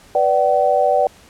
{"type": "chord", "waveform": "sine", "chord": "B minor", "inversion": "none", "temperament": "equal with one note detuned", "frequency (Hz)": [493.9, 587.3, 759.5], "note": ["B4", "D5", "F#5"], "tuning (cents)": [0, 0, 45], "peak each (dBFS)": [-19, -16, -16], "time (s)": [0.15, 1.07], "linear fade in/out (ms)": 2, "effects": ["pink hiss -47 dBFS RMS until 1.29 s", "low-pass 11000 Hz 12 dB/octave"]}